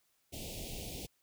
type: band-stop noise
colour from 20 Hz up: pink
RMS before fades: -43 dBFS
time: 0.32-1.07 s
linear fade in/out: 20 ms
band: 750 to 2400 Hz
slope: 48 dB/octave
effects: white hiss -75 dBFS RMS until 1.22 s